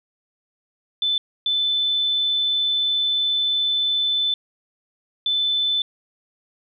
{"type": "tone bursts at uneven times", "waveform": "sine", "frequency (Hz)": 3517, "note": "A7", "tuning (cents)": -1, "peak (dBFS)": -18, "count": 3, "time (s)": [[1.02, 1.18], [1.46, 4.34], [5.26, 5.82]], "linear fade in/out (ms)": 2, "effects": []}